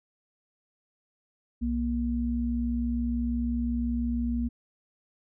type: tone pair together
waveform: sine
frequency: 62.7 / 236.7 Hz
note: B1 / A#3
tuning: +27 / +27 cents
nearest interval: octave + major seventh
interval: 2300 cents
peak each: -30 / -27 dBFS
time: 1.61-4.49 s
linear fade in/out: 20 ms
effects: none